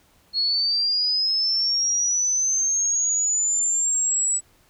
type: linear sweep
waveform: sine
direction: up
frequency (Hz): 4294 to 7902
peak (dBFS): -19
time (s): 0.33-4.41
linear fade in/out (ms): 50
effects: pink hiss -59 dBFS RMS until 4.69 s